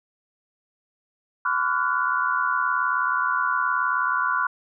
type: tone cluster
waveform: sine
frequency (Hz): 1012 / 1139 / 1397 / 1476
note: B5 / C#6 / F6 / F#6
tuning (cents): +42 / +47 / 0 / -5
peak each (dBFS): -26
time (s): 1.45-4.47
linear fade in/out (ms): 5
effects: none